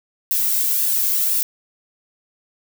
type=noise with flanger; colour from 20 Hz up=violet; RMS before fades=-19 dBFS; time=0.31-1.43 s; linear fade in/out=0 ms; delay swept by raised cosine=1.1 to 1.9 ms; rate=1.9 Hz; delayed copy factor=+0.5; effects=none